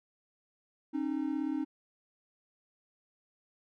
triangle tone pair together, 270.7 / 307.6 Hz, C#4 / D#4, -41 / -20 cents, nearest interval major second, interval 221 cents, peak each -32 / -31 dBFS, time 0.93-1.65 s, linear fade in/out 20 ms, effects none

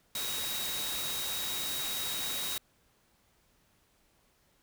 sine tone in noise, 3800 Hz, A#7, 33 cents sharp, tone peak -37 dBFS, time 0.15-2.58 s, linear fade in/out 2 ms, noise white, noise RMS -36 dBFS, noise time 0.15-2.58 s, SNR -4 dB, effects pink hiss -69 dBFS RMS until 4.62 s

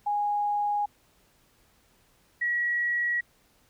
sine tone pair in turn, 825 / 1918.5 Hz, G#5 / A#6, -12 / +49 cents, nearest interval octave + minor third, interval 1461 cents, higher second, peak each -24 dBFS, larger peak neither, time 0.06-0.86 / 2.41-3.21 s, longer neither, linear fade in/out 10 ms, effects pink hiss -64 dBFS RMS until 3.69 s

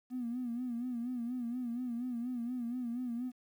triangle tone with vibrato, 242.9 Hz, B3, 29 cents flat, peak -31 dBFS, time 0.1-3.32 s, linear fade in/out 50 ms, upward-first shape sine, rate 4.2 Hz, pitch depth 81 cents each way, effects tanh soft clip ceiling -32 dBFS + 11-bit

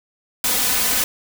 white noise with comb filter, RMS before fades -19 dBFS, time 0.44-1.04 s, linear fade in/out 2 ms, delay 4 ms, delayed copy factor +0.85, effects none

